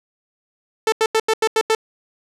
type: tone bursts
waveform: sawtooth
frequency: 441.8 Hz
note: A4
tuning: 7 cents sharp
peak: -10 dBFS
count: 7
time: 0.87-1.75 s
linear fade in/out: 2 ms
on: 52 ms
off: 86 ms
effects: low-pass 9000 Hz 12 dB/octave